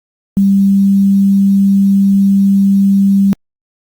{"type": "tone with quantisation", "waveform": "sine", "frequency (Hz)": 196.9, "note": "G3", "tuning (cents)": 8, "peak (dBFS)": -6, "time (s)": [0.37, 3.33], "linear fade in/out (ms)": 0, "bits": 6, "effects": ["Opus 48 kbps"]}